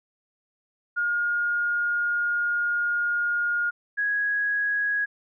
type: tone pair in turn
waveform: sine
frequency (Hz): 1425 / 1661.4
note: F6 / G#6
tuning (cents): +34 / 0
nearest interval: minor third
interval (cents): 266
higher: second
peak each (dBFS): -22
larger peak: neither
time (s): 0.96-3.71 / 3.97-5.06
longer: first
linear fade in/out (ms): 20
effects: none